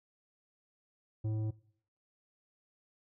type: tone with tanh clipping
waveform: triangle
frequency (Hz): 108.7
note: A2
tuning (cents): -21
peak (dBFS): -33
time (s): 1.24-1.51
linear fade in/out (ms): 10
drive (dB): 14
effects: noise-tail reverb RT60 0.6 s tail -21 dB re dry